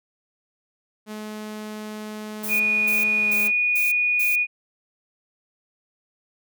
sawtooth tone with pitch glide, 213.6 to 210.3 Hz, G#3 to G#3, +49 to +22 cents, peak -28 dBFS, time 1.06-3.52 s, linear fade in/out 50 ms, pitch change -27 cents, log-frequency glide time 3.17-3.31 s
violet noise bursts, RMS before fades -30 dBFS, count 5, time 2.43-4.36 s, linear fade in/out 10 ms, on 170 ms, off 270 ms
sine tone, 2460 Hz, D#7, 20 cents flat, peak -18 dBFS, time 2.48-4.47 s, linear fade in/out 50 ms
effects none

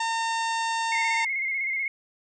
harmonic tone, 910 Hz, A#5, 42 cents flat, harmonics 1 / 2 / 3 / 4 / 5 / 6 / 7 / 8 / 9, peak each -26 / -32 / -36 / -38 / -40 / -42 / -43 / -44 / -45 dBFS, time 0-1.25 s, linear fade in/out 5 ms
sine tone with vibrato, 2141 Hz, C7, 39 cents sharp, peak -25 dBFS, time 0.92-1.88 s, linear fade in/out 2 ms, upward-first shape square, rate 16 Hz, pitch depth 37 cents each way
effects none

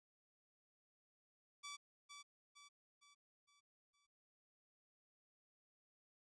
10% pulse tone with echo, 1153 Hz, D6, 32 cents flat, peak -40 dBFS, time 1.63-1.77 s, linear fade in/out 20 ms, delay 460 ms, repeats 5, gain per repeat -6 dB, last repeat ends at 4.07 s, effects resampled to 22050 Hz

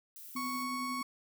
violet noise, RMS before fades -49 dBFS, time 0.16-0.63 s, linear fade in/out 0 ms
sine tone with tremolo, 252.6 Hz, B3, 39 cents sharp, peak -37 dBFS, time 0.35-1.02 s, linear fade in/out 5 ms, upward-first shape triangle, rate 11 Hz, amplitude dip 45%
35% pulse tone, 1108.7 Hz, C#6, in tune, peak -34 dBFS, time 0.36-1.03 s, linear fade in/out 5 ms
effects none

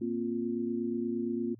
sine chord, Bb suspended second, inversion none, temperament equal, 233.1 / 261.6 / 349.2 Hz, Bb3 / C4 / F4, 0 / 0 / 0 cents, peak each -33 / -36 / -34 dBFS, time 0.01-1.55 s, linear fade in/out 10 ms, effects added 113 Hz sine -52 dBFS peak until 1.59 s

